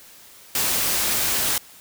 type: noise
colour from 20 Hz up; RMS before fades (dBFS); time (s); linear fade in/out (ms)
white; -22; 0.55-1.58; 2
effects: white hiss -47 dBFS RMS until 1.8 s